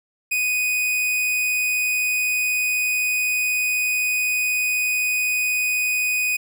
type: tone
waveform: 45% pulse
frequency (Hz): 2489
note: D#7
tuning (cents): 0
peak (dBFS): -19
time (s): 0.31-6.37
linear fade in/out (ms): 10
effects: none